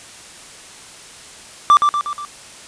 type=tone with echo; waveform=triangle; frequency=1174.7 Hz; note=D6; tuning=in tune; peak=-4 dBFS; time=1.7-1.77 s; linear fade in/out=0 ms; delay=120 ms; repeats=4; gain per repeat=-5 dB; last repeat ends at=2.25 s; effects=white hiss -39 dBFS RMS until 2.67 s + resampled to 22050 Hz